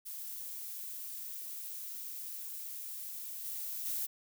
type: noise with level steps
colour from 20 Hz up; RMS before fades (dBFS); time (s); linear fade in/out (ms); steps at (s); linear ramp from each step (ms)
violet; -43 / -40 / -36; 0.05-4.07; 20; 3.44 / 3.85; 10
effects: none